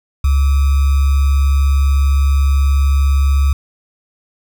sine tone with sample-and-hold, 69.3 Hz, C#2, in tune, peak -9 dBFS, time 0.24-3.53 s, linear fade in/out 5 ms, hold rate 1225 Hz, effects none

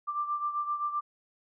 sine beating tone pair, 1180 / 1187.7 Hz, D6 / D6, +8 / +19 cents, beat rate 7.7 Hz, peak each -30 / -36 dBFS, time 0.07-1.01 s, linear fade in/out 20 ms, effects none

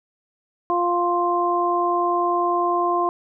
harmonic tone, 350 Hz, F4, 4 cents sharp, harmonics 1 / 2 / 3, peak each -23 / -23 / -21 dBFS, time 0.7-3.09 s, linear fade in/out 0 ms, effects none

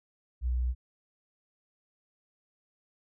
sine tone, 61.74 Hz, B1, in tune, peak -26 dBFS, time 0.41-0.75 s, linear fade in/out 50 ms, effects none

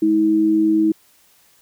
sine tone pair together, 211.4 / 320.5 Hz, G#3 / E4, +31 / -49 cents, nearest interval perfect fifth, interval 720 cents, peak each -23 / -13 dBFS, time 0.02-0.92 s, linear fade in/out 5 ms, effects white hiss -55 dBFS RMS until 1.61 s

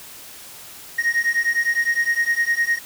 triangle beating tone pair, 1864.7 / 1874.5 Hz, A#6 / A#6, 0 / +9 cents, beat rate 9.8 Hz, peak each -19 dBFS, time 0.98-2.79 s, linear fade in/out 10 ms, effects white hiss -40 dBFS RMS until 2.85 s

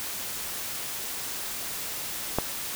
click, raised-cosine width 1 ms, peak -9 dBFS, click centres 2.386 s, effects white hiss -34 dBFS RMS until 2.75 s

